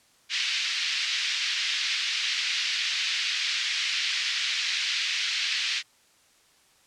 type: band-pass noise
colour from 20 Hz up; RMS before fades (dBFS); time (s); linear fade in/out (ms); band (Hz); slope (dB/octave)
pink; -28; 0.29-5.83; 50; 2100 to 5200; 24
effects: white hiss -61 dBFS RMS until 6.86 s + low-pass 9000 Hz 12 dB/octave